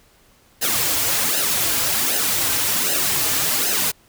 white noise with flanger, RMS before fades -20 dBFS, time 0.61-3.92 s, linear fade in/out 20 ms, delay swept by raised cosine 0.86 to 5.46 ms, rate 1.3 Hz, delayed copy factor -0.75, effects pink hiss -55 dBFS RMS until 4.08 s

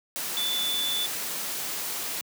sine tone in noise, 3488 Hz, A7, 16 cents flat, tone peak -26 dBFS, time 0.37-1.06 s, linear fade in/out 0 ms, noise white, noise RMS -32 dBFS, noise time 0.16-2.21 s, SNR +3 dB, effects high-pass 150 Hz 12 dB/octave

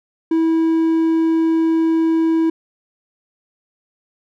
triangle tone, 325.4 Hz, E4, 22 cents flat, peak -11 dBFS, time 0.31-2.5 s, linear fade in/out 5 ms, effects none

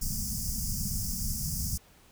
pink band-stop noise, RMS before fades -32 dBFS, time 0.01-1.78 s, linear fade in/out 10 ms, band 230 to 4900 Hz, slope 96 dB/octave, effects pink hiss -59 dBFS RMS until 2.11 s

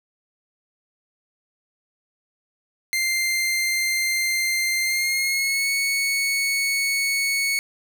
sawtooth tone with pitch glide, 2093 to 2215 Hz, C7 to C#7, 0 to -2 cents, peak -17 dBFS, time 2.93-7.59 s, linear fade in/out 0 ms, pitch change +98 cents, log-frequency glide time 4.83-5.7 s, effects none

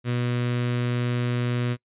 sawtooth tone with notch filter, 121.9 Hz, B2, 22 cents flat, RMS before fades -25 dBFS, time 0.04-1.77 s, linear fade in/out 50 ms, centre 810 Hz, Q 1.3, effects noise-tail reverb RT60 0.1 s tail -24 dB re dry + resampled to 8000 Hz

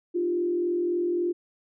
sine tone with frequency modulation, 349.2 Hz, F4, in tune, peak -23 dBFS, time 0.14-1.33 s, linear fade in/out 20 ms, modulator 43.6 Hz, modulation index 0.53, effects none

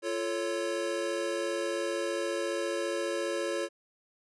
square chord, F augmented, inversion none, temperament equal with one note detuned, 345.2 / 440 / 554.4 Hz, F4 / A4 / C#5, -20 / 0 / 0 cents, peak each -35 / -37 / -34 dBFS, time 0.02-3.69 s, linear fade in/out 50 ms, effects resampled to 24000 Hz

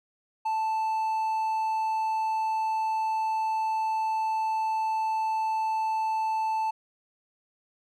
triangle tone, 880 Hz, A5, in tune, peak -23 dBFS, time 0.45-6.71 s, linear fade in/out 10 ms, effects none

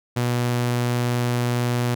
sawtooth tone, 121.5 Hz, B2, 28 cents flat, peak -16 dBFS, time 0.16-1.95 s, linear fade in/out 10 ms, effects none

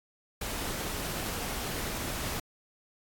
pink noise, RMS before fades -35 dBFS, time 0.41-2.4 s, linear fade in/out 5 ms, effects AAC 64 kbps

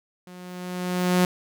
sawtooth tone with level ramp, 180.4 Hz, F#3, 44 cents flat, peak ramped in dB -38 to -12 dBFS, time 0.27-1.25 s, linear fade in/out 2 ms, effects none

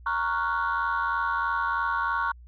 sine chord, Gb major seventh, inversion first, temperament equal, 932.3 / 1108.7 / 1396.9 / 1480 Hz, Bb5 / Db6 / F6 / Gb6, 0 / 0 / 0 / 0 cents, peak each -29 / -27 / -30 / -29 dBFS, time 0.06-2.32 s, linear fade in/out 5 ms, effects tanh soft clip ceiling -18 dBFS + added 60 Hz sine -45 dBFS peak until 2.47 s

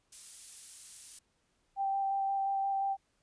violet noise, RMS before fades -43 dBFS, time 0.12-1.19 s, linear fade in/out 5 ms
sine tone with vibrato, 784 Hz, G5, in tune, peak -29 dBFS, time 1.76-2.97 s, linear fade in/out 50 ms, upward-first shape square, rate 5.7 Hz, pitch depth 8 cents each way
effects pink hiss -75 dBFS RMS until 3.22 s + resampled to 22050 Hz

